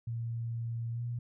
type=tone with pitch glide; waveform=sine; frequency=116.1 to 119.64 Hz; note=A#2 to A#2; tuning=-7 to +45 cents; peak=-33 dBFS; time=0.07-1.19 s; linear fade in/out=5 ms; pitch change=+52 cents; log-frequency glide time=0.92-1.02 s; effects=none